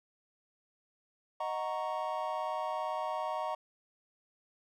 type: chord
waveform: triangle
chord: D# minor seventh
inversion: none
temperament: equal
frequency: 622.3 / 740 / 932.3 / 1108.7 Hz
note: D#5 / F#5 / A#5 / C#6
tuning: 0 / 0 / 0 / 0 cents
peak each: -36 / -37 / -36 / -38 dBFS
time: 1.4-3.55 s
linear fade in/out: 5 ms
effects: none